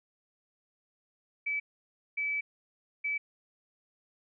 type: tone bursts at uneven times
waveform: sine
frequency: 2300 Hz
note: D7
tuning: 37 cents flat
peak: -29 dBFS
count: 3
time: 1.46-1.6 / 2.17-2.41 / 3.04-3.18 s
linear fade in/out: 10 ms
effects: none